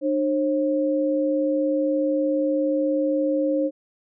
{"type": "tone pair together", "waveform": "sine", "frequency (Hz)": [301.2, 538], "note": ["D4", "C5"], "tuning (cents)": [44, 48], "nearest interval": "minor seventh", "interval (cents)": 1004, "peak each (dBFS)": -22, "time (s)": [0.01, 3.71], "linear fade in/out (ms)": 50, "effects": []}